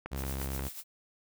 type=click train; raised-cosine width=0.5 ms; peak=-23 dBFS; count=4; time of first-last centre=0.06-0.595 s; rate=5.61 Hz
type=tone; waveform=sawtooth; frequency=67.3 Hz; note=C2; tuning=49 cents sharp; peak=-30 dBFS; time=0.11-0.69 s; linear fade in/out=20 ms
type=noise with tremolo; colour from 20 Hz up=blue; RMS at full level=-40 dBFS; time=0.15-0.84 s; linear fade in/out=50 ms; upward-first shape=triangle; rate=8.1 Hz; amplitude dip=70%
effects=none